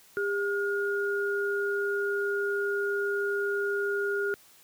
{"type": "tone pair together", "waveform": "sine", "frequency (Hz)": [402.5, 1429.8], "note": ["G4", "F6"], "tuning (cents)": [46, 40], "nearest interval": "octave + minor seventh", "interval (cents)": 2194, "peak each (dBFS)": [-28, -30], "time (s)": [0.17, 4.34], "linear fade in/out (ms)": 0, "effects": ["white hiss -57 dBFS RMS until 4.63 s", "high-pass 80 Hz 12 dB/octave"]}